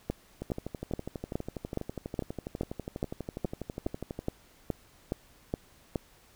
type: two click trains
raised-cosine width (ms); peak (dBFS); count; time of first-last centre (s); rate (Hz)
2; -22 / -16; 47 / 15; 0.42-4.19 / 0.1-5.958; 12.2 / 2.39
effects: pink hiss -60 dBFS RMS until 6.35 s